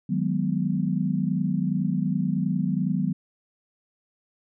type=chord; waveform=sine; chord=G# minor seventh; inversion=second; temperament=equal; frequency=155.56 / 185 / 207.7 / 246.9 Hz; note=D#3 / F#3 / G#3 / B3; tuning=0 / 0 / 0 / 0 cents; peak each=-28 / -25 / -30 / -29 dBFS; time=0.09-3.13 s; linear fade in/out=10 ms; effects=none